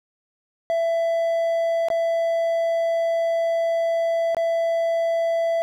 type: tone with dropouts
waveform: triangle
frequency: 666 Hz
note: E5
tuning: 18 cents sharp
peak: -17 dBFS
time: 0.7-5.62 s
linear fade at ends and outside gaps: 0 ms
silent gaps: 1.885-1.902 / 4.347-4.368 s
effects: none